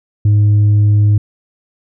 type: tone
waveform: sine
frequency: 104.1 Hz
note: G#2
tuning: 5 cents sharp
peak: -4 dBFS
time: 0.25-1.18 s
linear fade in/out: 5 ms
effects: tanh soft clip ceiling -6 dBFS